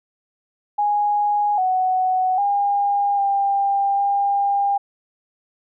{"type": "tone with pitch steps", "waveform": "sine", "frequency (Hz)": [827, 744, 808, 796, 802], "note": ["G#5", "F#5", "G#5", "G5", "G5"], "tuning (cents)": [-8, 9, -48, 26, 39], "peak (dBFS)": -16, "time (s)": [0.78, 4.78], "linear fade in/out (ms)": 10, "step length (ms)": 800, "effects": []}